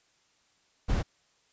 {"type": "noise", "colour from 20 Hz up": "brown", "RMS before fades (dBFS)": -26, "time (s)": [0.88, 1.03], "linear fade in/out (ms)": 20, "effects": ["white hiss -68 dBFS RMS until 1.52 s", "resampled to 16000 Hz"]}